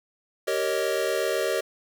square chord, Eb dominant seventh, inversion first, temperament equal with one note detuned, 388.4 / 466.2 / 554.4 / 622.3 Hz, G4 / Bb4 / Db5 / Eb5, -16 / 0 / 0 / 0 cents, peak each -30 dBFS, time 0.47-1.61 s, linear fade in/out 10 ms, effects none

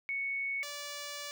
sine / 5% pulse tone pair in turn, 2217 / 579.8 Hz, C#7 / D5, 0 / -22 cents, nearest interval octave + major seventh, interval 2322 cents, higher first, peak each -32 / -28 dBFS, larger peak second, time 0.09-0.63 / 0.63-1.31 s, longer second, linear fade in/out 0 ms, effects none

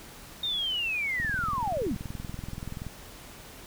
sine linear sweep, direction down, 3700 to 168.5 Hz, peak -27 dBFS, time 0.43-1.95 s, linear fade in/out 5 ms
click train, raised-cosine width 5 ms, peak -24 dBFS, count 36, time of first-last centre 1.2-2.867 s, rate 21 Hz
effects pink hiss -47 dBFS RMS until 3.66 s

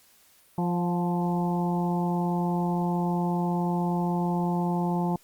harmonic tone with a mistuned harmonic, 174.61 Hz, F3, in tune, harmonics 1 / 2 / 3 / 4 / 5 / 6, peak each -25 / -32 / -40 / -35 / -32 / -43 dBFS, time 0.58-5.16 s, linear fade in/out 2 ms, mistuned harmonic 4, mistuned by +26 cents, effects white hiss -59 dBFS RMS until 5.23 s + Opus 48 kbps

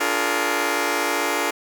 10% pulse chord, Bb dominant seventh, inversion first, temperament just, 291.4 / 349.6 / 419.5 / 466.2 Hz, D4 / F4 / Ab4 / Bb4, -13 / +2 / +17 / 0 cents, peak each -18 dBFS, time 0-1.51 s, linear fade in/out 10 ms, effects none

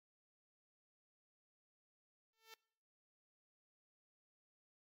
5% pulse tone with exponential growth, 446.7 Hz, A4, 26 cents sharp, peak -40 dBFS, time 2.33-2.54 s, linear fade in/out 2 ms, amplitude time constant 45 ms, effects noise-tail reverb RT60 0.7 s tail -24 dB re dry + MP3 96 kbps

